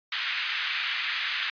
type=band-pass noise; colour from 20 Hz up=pink; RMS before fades=-30 dBFS; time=0.12-1.5 s; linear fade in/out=2 ms; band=1600 to 3700 Hz; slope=24 dB/octave; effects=resampled to 11025 Hz